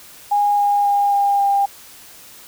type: tone with pitch steps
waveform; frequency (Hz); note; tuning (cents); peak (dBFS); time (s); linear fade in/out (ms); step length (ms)
sine; 820 / 814.8 / 809.6 / 804.5 / 799.4; G#5 / G#5 / G#5 / G5 / G5; -22 / -33 / -44 / +45 / +34; -13; 0.31-1.66; 10; 270
effects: white hiss -42 dBFS RMS until 2.47 s